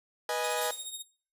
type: chord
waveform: sawtooth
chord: G# minor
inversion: first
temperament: equal with one note detuned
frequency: 489.6 / 622.3 / 830.6 Hz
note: B4 / D#5 / G#5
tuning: -15 / 0 / 0 cents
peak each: -30 dBFS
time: 0.29-0.71 s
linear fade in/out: 2 ms
type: tone with tremolo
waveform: 15% pulse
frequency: 3729 Hz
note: A#7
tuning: in tune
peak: -27 dBFS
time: 0.43-1.03 s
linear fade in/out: 20 ms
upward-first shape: triangle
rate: 14 Hz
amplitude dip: 70%
type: noise with exponential decay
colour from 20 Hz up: blue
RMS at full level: -33 dBFS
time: 0.61-1 s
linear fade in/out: 5 ms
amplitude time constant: 83 ms
effects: noise-tail reverb RT60 0.4 s tail -19 dB re dry + resampled to 32000 Hz